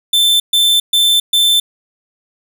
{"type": "tone bursts", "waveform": "45% pulse", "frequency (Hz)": 3542, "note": "A7", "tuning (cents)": 11, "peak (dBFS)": -9, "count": 4, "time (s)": [0.13, 1.6], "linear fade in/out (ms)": 5, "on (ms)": 270, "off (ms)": 130, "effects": []}